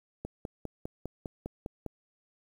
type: click train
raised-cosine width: 2 ms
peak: -23 dBFS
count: 9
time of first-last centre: 0.25-1.863 s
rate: 4.96 Hz
effects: 9-bit